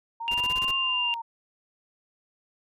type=linear two-way sweep; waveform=sine; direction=up then down; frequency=912 to 1074 to 912 Hz; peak=-31 dBFS; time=0.2-1.22 s; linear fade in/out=10 ms; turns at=0.75 s
type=tone; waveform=sine; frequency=2794 Hz; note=F7; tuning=in tune; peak=-24 dBFS; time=0.28-1.14 s; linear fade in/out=0 ms
type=noise bursts; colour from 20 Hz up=pink; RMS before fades=-38 dBFS; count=7; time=0.31-0.712 s; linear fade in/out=5 ms; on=36 ms; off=25 ms
effects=resampled to 32000 Hz